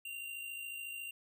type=tone with amplitude modulation; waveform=square; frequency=2774 Hz; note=F7; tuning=12 cents flat; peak=-40 dBFS; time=0.05-1.11 s; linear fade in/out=5 ms; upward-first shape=sine; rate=54 Hz; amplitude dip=45%; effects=none